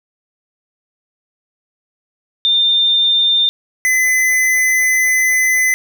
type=tone pair in turn; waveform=sine / square; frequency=3606 / 2024 Hz; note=A7 / B6; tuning=+42 / +42 cents; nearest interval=minor seventh; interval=1000 cents; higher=first; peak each=-10 / -12 dBFS; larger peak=first; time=2.45-3.49 / 3.85-5.74 s; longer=second; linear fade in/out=0 ms; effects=none